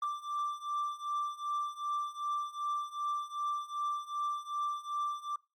triangle beating tone pair, 1174.7 / 1177.3 Hz, D6 / D6, 0 / +4 cents, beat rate 2.6 Hz, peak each -36 / -34 dBFS, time 0.02-5.36 s, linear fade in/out 5 ms, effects noise-tail reverb RT60 0.3 s tail -25 dB re dry + Opus 48 kbps

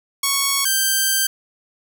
5% pulse tone pair in turn, 1108.7 / 1567.9 Hz, C#6 / G6, 0 / 0 cents, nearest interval tritone, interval 600 cents, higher second, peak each -5 dBFS, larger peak neither, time 0.23-0.65 / 0.65-1.27 s, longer second, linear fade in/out 5 ms, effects none

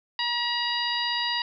harmonic tone, 956 Hz, A#5, 43 cents sharp, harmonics 1 / 2 / 3 / 4 / 5, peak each -31 / -31 / -31 / -31 / -31 dBFS, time 0.19-1.42 s, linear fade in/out 2 ms, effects none

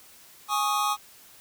square chord, Ab suspended fourth, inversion none, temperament just, 830.6 / 1107.5 / 1245.9 Hz, Ab5 / Db6 / Eb6, 0 / -2 / +2 cents, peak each -29 / -29 / -28 dBFS, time 0.48-0.97 s, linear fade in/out 50 ms, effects white hiss -52 dBFS RMS until 1.4 s

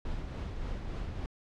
brown noise with tremolo, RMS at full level -35 dBFS, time 0.05-1.26 s, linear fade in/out 2 ms, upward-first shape triangle, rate 3.5 Hz, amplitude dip 40%, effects low-pass 5000 Hz 12 dB/octave

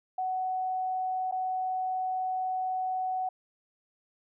sine tone with dropouts, 746 Hz, F#5, 14 cents sharp, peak -28 dBFS, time 0.18-3.29 s, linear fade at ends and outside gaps 5 ms, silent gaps 1.313-1.322 s, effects none

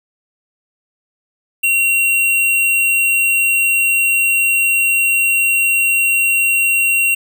sine tone with sample-and-hold, 2744 Hz, F7, 31 cents flat, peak -11 dBFS, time 1.63-7.15 s, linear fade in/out 10 ms, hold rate 11025 Hz, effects none

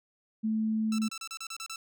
sine tone, 219 Hz, A3, 8 cents flat, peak -26 dBFS, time 0.43-1.09 s, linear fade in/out 20 ms
10% pulse tone bursts, 1327 Hz, E6, 11 cents sharp, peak -29 dBFS, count 9, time 0.92-1.76 s, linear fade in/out 2 ms, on 64 ms, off 33 ms
effects none

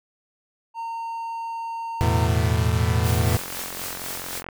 triangle tone, 917 Hz, A#5, 29 cents flat, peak -26 dBFS, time 0.74-2.29 s, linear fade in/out 50 ms
40% pulse chord, E suspended fourth, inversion none, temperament equal, 82.41 / 110 / 123.47 Hz, E2 / A2 / B2, 0 / 0 / 0 cents, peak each -21 / -21 / -25 dBFS, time 2.01-3.37 s, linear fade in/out 0 ms
white noise with tremolo, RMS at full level -31 dBFS, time 3.02-4.43 s, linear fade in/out 50 ms, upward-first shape triangle, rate 3.9 Hz, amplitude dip 45%
click train, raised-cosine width 0.5 ms, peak -19 dBFS, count 59, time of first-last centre 3.19-4.488 s, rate 44.7 Hz
effects none

